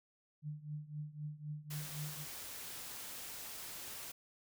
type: tone with tremolo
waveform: sine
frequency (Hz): 150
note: D3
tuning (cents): +37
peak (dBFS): -38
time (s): 0.42-2.26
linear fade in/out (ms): 50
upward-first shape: triangle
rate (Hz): 3.9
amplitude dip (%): 90
type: noise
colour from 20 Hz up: white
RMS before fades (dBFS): -47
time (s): 1.7-4.12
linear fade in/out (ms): 10
effects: none